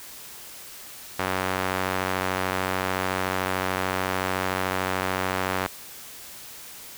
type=tone with band-pass filter; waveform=sawtooth; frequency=93.6 Hz; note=F#2; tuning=20 cents sharp; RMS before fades=-27 dBFS; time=1.19-5.67 s; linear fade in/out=0 ms; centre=1400 Hz; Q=0.75; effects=white hiss -42 dBFS RMS until 6.97 s